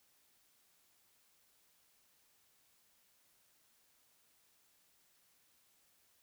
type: silence
effects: white hiss -72 dBFS RMS until 6.22 s